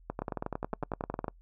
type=two click trains; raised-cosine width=1 ms; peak=-19 / -19 dBFS; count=11 / 14; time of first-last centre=0.22-1.244 / 0.1-1.282 s; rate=9.77 / 11 Hz; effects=noise-tail reverb RT60 0.1 s tail -26 dB re dry + added 42 Hz sine -54 dBFS peak until 1.41 s